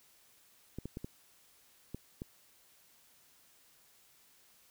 clicks, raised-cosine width 3 ms, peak -27 dBFS, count 6, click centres 0.786 / 0.856 / 0.971 / 1.045 / 1.946 / 2.219 s, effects white hiss -65 dBFS RMS until 4.7 s

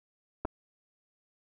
clicks, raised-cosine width 1 ms, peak -19 dBFS, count 2, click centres 0.45 / 0.453 s, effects none

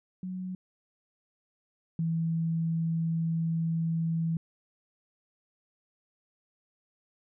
sine tone pair in turn, 184.3 / 164.19 Hz, F#3 / E3, -7 / -7 cents, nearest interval major second, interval 200 cents, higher first, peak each -33 / -26 dBFS, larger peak second, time 0.23-0.55 / 1.99-4.37 s, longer second, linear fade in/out 2 ms, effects none

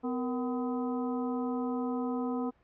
harmonic tone with a mistuned harmonic, 252.6 Hz, B3, 39 cents sharp, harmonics 1 / 2 / 3 / 4 / 5, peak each -31 / -37 / -41 / -43 / -45 dBFS, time 0.03-2.51 s, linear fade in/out 20 ms, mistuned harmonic 2, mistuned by -120 cents, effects pink hiss -67 dBFS RMS until 2.63 s + low-pass 2000 Hz 12 dB/octave

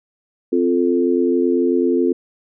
sine chord, F major, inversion second, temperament equal, 261.6 / 349.2 / 440 Hz, C4 / F4 / A4, 0 / 0 / 0 cents, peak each -18 / -17 / -20 dBFS, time 0.52-2.13 s, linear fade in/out 10 ms, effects none

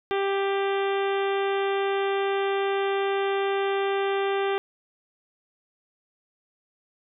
harmonic tone, 393.9 Hz, G4, 8 cents sharp, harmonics 1 / 2 / 3 / 4 / 5 / 6 / 7 / 8 / 9, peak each -24 / -30 / -34 / -36 / -38 / -40 / -41 / -42 / -43 dBFS, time 0.11-4.58 s, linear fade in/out 0 ms, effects none

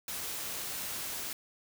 white noise, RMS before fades -38 dBFS, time 0.08-1.33 s, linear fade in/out 2 ms, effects none

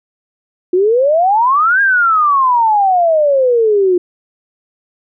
sine exponential two-way sweep, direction up then down, 350.1 to 1636 to 350.1 Hz, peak -8 dBFS, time 0.73-3.98 s, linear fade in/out 5 ms, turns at 1.81 s, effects none

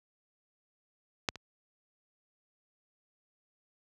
clicks, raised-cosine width 0.2 ms, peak -10 / -26 dBFS, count 2, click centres 1.288 / 1.357 s, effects high-pass 60 Hz 12 dB/octave

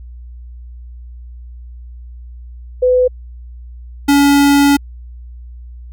sine / square tone pair in turn, 503 / 283.5 Hz, B4 / C#4, +32 / +39 cents, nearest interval minor seventh, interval 993 cents, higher first, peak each -8 dBFS, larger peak neither, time 2.82-3.08 / 4.08-4.77 s, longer second, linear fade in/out 10 ms, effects added 60 Hz sine -30 dBFS peak until 5.92 s

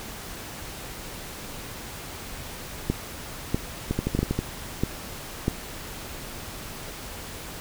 two click trains, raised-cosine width 3 ms, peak -11 / -9 dBFS, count 7 / 5, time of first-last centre 3.91-4.39 / 2.9-5.481 s, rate 12.5 / 1.55 Hz, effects pink hiss -38 dBFS RMS until 7.6 s

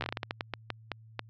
slowing click train, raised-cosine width 0.3 ms, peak -16 dBFS, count 14, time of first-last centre 0.01-1.193 s, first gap 13 ms, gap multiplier 1.29, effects added 111 Hz sine -51 dBFS peak until 1.29 s + low-pass 5000 Hz 12 dB/octave

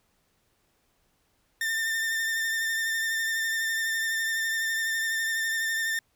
40% pulse tone with vibrato, 1800 Hz, A6, 39 cents sharp, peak -25 dBFS, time 1.61-5.99 s, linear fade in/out 2 ms, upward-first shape sine, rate 12 Hz, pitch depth 22 cents each way, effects pink hiss -70 dBFS RMS until 6.15 s

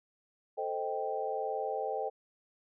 sine chord, A half-diminished seventh, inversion none, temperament equal with one note detuned, 440 / 521.4 / 622.3 / 784 Hz, A4 / C5 / Eb5 / G5, 0 / -6 / 0 / 0 cents, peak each -37 / -38 / -39 / -36 dBFS, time 0.57-2.1 s, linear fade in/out 20 ms, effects none

